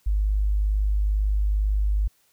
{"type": "tone", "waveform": "sine", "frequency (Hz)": 51.1, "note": "G#1", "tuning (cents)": -27, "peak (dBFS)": -19, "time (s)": [0.06, 2.08], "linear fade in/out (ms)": 10, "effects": ["white hiss -64 dBFS RMS until 2.32 s"]}